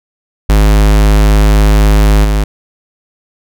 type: tone with level steps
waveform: square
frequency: 51.91 Hz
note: G#1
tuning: in tune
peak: -5 / -9 dBFS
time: 0.49-2.44 s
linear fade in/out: 5 ms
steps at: 2.24 s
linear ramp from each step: 10 ms
effects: none